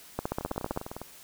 two click trains, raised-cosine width 1 ms, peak -23 / -15 dBFS, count 13 / 10, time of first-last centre 0.41-1.016 / 0.19-0.774 s, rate 19.8 / 15.4 Hz, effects white hiss -51 dBFS RMS until 1.23 s

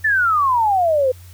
sine exponential sweep, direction down, 1798 to 496.9 Hz, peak -13 dBFS, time 0.04-1.12 s, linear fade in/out 10 ms, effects added 89 Hz sine -38 dBFS peak until 1.33 s + white hiss -49 dBFS RMS until 1.33 s

